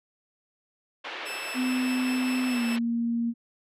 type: band-pass noise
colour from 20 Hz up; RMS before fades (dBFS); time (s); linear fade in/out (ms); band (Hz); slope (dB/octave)
white; -37; 1.04-2.79; 10; 340 to 3100; 24
type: tone with tremolo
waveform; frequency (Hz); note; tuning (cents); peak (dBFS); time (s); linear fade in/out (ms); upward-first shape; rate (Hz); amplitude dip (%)
sawtooth; 2637; E7; 0; -31; 1.25-2.77; 20; sine; 4.9; 25
type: tone with pitch glide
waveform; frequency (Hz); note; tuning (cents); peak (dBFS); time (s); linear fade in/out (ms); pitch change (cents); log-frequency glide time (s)
sine; 254.8 to 233.7; C4 to A#3; -46 to +5; -24; 1.54-3.34; 50; -149; 2.48-2.65
effects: resampled to 32000 Hz